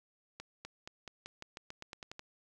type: accelerating click train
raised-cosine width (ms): 0.2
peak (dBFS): -27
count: 13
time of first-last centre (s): 0.4-2.194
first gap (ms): 250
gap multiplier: 0.9
effects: none